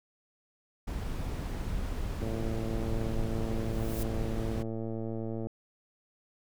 brown noise, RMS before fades -34 dBFS, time 0.87-4.63 s, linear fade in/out 10 ms
click train, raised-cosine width 2 ms, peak -24 dBFS, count 365, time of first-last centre 2.22-5.47 s, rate 112 Hz
blue noise with exponential growth, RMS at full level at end -40 dBFS, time 3.43-4.03 s, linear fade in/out 0 ms, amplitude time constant 130 ms
effects none

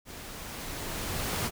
pink noise with level ramp, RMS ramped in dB -44 to -30 dBFS, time 0.05-1.51 s, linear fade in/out 50 ms, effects none

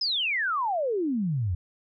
sine exponential sweep, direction down, 5240 to 82.41 Hz, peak -24 dBFS, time 0.01-1.55 s, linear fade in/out 5 ms, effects none

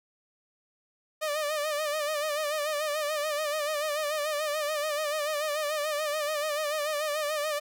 sawtooth tone with vibrato, 602 Hz, D5, 43 cents sharp, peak -24 dBFS, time 1.21-7.6 s, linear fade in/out 20 ms, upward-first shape sine, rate 6.9 Hz, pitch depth 72 cents each way, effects none

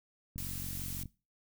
click train, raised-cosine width 5 ms, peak -31 dBFS, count 33, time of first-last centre 0.36-1.057 s, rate 45.9 Hz
blue noise, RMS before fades -42 dBFS, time 0.38-1.03 s, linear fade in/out 0 ms
effects noise-tail reverb RT60 0.3 s tail -21 dB re dry

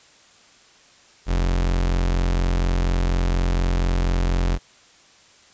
40% pulse tone, 44.18 Hz, F1, 21 cents sharp, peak -17 dBFS, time 1.26-4.59 s, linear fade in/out 50 ms, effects white hiss -52 dBFS RMS until 5.53 s + resampled to 16000 Hz

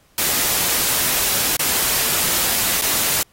white noise with dropouts, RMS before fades -19 dBFS, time 0.18-3.23 s, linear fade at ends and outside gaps 2 ms, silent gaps 1.568-1.593 / 2.813-2.82 s, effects pink hiss -57 dBFS RMS until 3.32 s + AAC 48 kbps

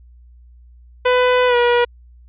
sawtooth tone with pitch glide, 499.5 to 481.6 Hz, B4 to B4, +20 to -44 cents, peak -8 dBFS, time 1.05-1.85 s, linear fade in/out 10 ms, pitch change -64 cents, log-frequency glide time 1.47-1.56 s, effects added 60 Hz sine -42 dBFS peak until 2.28 s + resampled to 8000 Hz

